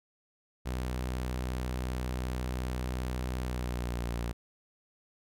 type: tone with pitch glide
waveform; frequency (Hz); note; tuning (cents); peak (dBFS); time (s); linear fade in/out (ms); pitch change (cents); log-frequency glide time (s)
sawtooth; 62.7 to 58.84; B1 to A#1; +27 to +17; -28; 0.65-4.33; 20; -110; 3.44-4.12
effects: none